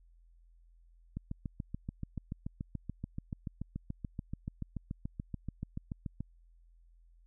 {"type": "click train", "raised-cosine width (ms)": 5, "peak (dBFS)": -25, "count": 36, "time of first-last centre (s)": [1.17, 6.206], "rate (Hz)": 6.95, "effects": ["added 42 Hz sine -59 dBFS peak until 7.26 s"]}